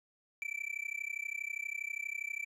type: tone with amplitude modulation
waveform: triangle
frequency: 2329 Hz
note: D7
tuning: 15 cents flat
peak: -31 dBFS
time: 0.42-2.45 s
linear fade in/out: 0 ms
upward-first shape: sine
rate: 32.4 Hz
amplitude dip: 100%
effects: resampled to 32000 Hz